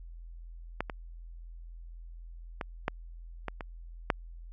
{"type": "clicks", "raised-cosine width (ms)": 0.5, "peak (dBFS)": [-15, -20, -18, -13, -19, -23, -9], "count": 7, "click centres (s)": [0.806, 0.898, 2.612, 2.881, 3.483, 3.608, 4.102], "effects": ["added 42 Hz sine -43 dBFS peak until 4.52 s"]}